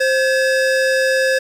square tone pair together, 526 / 1695.2 Hz, C5 / G#6, +9 / +35 cents, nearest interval octave + minor sixth, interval 2026 cents, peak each -16 / -19 dBFS, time 0-1.39 s, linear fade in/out 10 ms, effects low-pass 8000 Hz 12 dB/octave + 7-bit

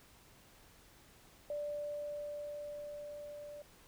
sine tone with level ramp, 587.3 Hz, D5, in tune, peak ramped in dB -36 to -46 dBFS, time 1.5-3.62 s, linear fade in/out 2 ms, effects pink hiss -62 dBFS RMS until 3.87 s

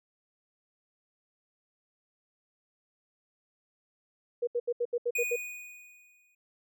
sine tone bursts, 479.5 Hz, A#4, 49 cents sharp, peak -26 dBFS, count 8, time 4.42-5.362 s, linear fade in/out 10 ms, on 53 ms, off 74 ms
square tone with exponential decay, 2470 Hz, D#7, 13 cents flat, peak -28 dBFS, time 5.15-6.35 s, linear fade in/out 5 ms, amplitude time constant 260 ms
effects none

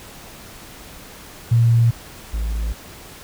sine / triangle tone pair in turn, 116.54 / 54.81 Hz, A#2 / A1, 0 / -6 cents, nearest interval octave + minor second, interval 1306 cents, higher first, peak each -11 / -18 dBFS, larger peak first, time 1.51-1.91 / 2.33-2.73 s, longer neither, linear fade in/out 10 ms, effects pink hiss -40 dBFS RMS until 3.23 s

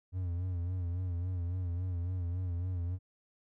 triangle tone with vibrato, 89.1 Hz, F2, 35 cents sharp, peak -30 dBFS, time 0.12-2.99 s, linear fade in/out 50 ms, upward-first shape sine, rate 3.6 Hz, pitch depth 71 cents each way, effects none

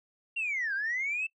sine linear two-way sweep, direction down then up, 2794 to 1539 to 2662 Hz, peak -28 dBFS, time 0.36-1.27 s, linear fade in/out 10 ms, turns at 0.74 s, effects noise-tail reverb RT60 0.1 s tail -22 dB re dry + tanh soft clip ceiling -25 dBFS

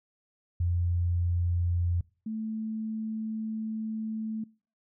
sine tone pair in turn, 87.1 / 219.5 Hz, F2 / A3, -4 / -4 cents, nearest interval octave + major third, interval 1600 cents, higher second, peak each -24 / -31 dBFS, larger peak first, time 0.6-2.01 / 2.26-4.44 s, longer second, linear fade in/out 5 ms, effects noise-tail reverb RT60 0.4 s tail -24 dB re dry

